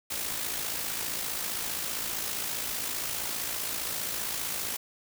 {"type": "noise with amplitude modulation", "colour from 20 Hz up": "white", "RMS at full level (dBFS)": -31, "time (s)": [0.1, 4.77], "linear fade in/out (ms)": 10, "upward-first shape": "sine", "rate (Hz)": 55.2, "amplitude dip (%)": 45, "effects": []}